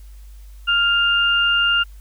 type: tone pair together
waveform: sine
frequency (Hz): 1401.2 / 2804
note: F6 / F7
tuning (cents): +5 / +6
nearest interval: octave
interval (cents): 1201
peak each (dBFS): -17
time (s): 0.67-1.84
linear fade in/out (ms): 20
effects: added 50 Hz sine -37 dBFS peak until 2 s + white hiss -56 dBFS RMS until 2 s